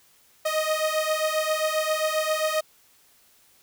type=beating tone pair; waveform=sawtooth; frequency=620 / 627.5 Hz; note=D#5 / D#5; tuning=-6 / +15 cents; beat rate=7.5 Hz; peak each=-22 dBFS; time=0.45-2.61 s; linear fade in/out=10 ms; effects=white hiss -59 dBFS RMS until 3.62 s